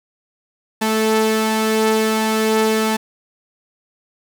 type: tone pair together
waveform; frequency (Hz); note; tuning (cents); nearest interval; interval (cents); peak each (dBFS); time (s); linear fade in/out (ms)
sawtooth; 219.6 / 437.8; A3 / A4; -3 / -9; octave; 1194; -14; 0.81-2.97; 10
effects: none